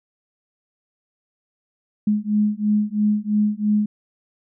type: beating tone pair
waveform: sine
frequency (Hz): 208.5 / 211.5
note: G#3 / G#3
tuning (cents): +7 / +32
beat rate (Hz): 3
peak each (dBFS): -20 / -20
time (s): 2.07-3.86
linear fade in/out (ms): 5
effects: none